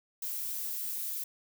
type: noise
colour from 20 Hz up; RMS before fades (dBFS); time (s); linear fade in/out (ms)
violet; -36; 0.22-1.24; 5
effects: none